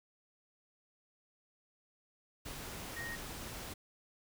sine tone in noise, 1864.7 Hz, A#6, in tune, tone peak -41 dBFS, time 2.96-3.16 s, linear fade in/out 10 ms, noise pink, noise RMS -45 dBFS, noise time 2.45-3.74 s, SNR +1 dB, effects none

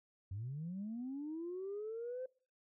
sine linear sweep, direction up, 90.3 to 521 Hz, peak -39 dBFS, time 0.31-2.26 s, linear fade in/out 5 ms, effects noise-tail reverb RT60 0.4 s tail -23 dB re dry + tanh soft clip ceiling -36 dBFS

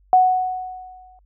sine tone with exponential decay, 740 Hz, F#5, in tune, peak -8 dBFS, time 0.13-1.19 s, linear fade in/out 1 ms, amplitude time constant 230 ms, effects added 48 Hz sine -53 dBFS peak until 1.25 s

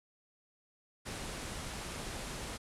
pink low-pass noise, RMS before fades -42 dBFS, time 1.05-2.58 s, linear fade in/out 20 ms, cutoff 11000 Hz, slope 48 dB/octave, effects none

